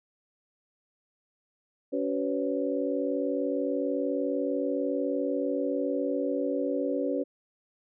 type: harmonic tone with a mistuned harmonic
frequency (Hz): 93.7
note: F#2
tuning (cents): +22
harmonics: 3 / 4 / 5 / 6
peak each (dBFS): -30 / -34 / -31 / -33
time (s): 1.92-7.24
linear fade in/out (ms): 20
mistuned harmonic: 5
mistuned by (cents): +120
effects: none